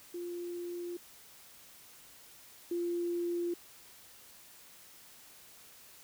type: tone pair in turn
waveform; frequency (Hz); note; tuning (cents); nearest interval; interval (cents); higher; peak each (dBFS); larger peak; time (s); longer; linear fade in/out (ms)
sine; 349.2 / 346.2; F4 / F4; 0 / -15; unison; 15; first; -37 / -31; second; 0.14-0.97 / 2.71-3.54; neither; 5
effects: white hiss -56 dBFS RMS until 6.03 s